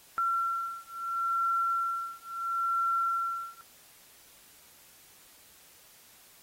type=beating tone pair; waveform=sine; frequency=1359 / 1359.74 Hz; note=F6 / F6; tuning=-48 / -47 cents; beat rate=0.74 Hz; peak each=-31 dBFS; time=0.18-3.61 s; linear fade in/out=0 ms; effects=white hiss -57 dBFS RMS until 6.42 s + AAC 48 kbps